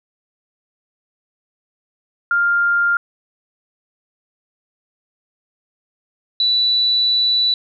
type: tone pair in turn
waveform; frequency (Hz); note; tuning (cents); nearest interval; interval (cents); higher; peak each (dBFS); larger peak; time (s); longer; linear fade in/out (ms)
sine; 1400 / 3960; F6 / B7; +4 / +4; octave + tritone; 1800; second; -13; neither; 2.31-2.97 / 6.4-7.54; second; 2
effects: none